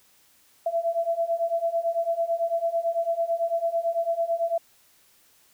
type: beating tone pair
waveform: sine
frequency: 666 / 675 Hz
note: E5 / E5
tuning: +18 / +41 cents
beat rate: 9 Hz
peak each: -27 / -25 dBFS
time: 0.66-4.58 s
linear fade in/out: 5 ms
effects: white hiss -60 dBFS RMS until 5.53 s